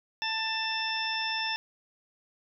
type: harmonic tone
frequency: 888 Hz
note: A5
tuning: 16 cents sharp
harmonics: 1 / 2 / 3 / 4 / 6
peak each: -35 / -35 / -35 / -35 / -35 dBFS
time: 0.22-1.56 s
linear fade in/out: 0 ms
effects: none